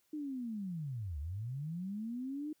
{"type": "linear two-way sweep", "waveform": "sine", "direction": "down then up", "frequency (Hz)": [310.1, 68.7, 310.1], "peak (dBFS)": -37, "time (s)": [0.13, 2.53], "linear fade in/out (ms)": 5, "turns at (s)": 1.19, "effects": ["white hiss -75 dBFS RMS until 2.6 s"]}